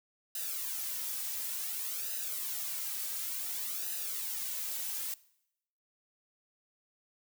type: noise with flanger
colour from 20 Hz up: blue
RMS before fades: -37 dBFS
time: 0.35-5.14 s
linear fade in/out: 2 ms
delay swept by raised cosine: 0.89 to 2.89 ms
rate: 0.56 Hz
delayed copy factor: -0.7
effects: noise-tail reverb RT60 0.8 s tail -21 dB re dry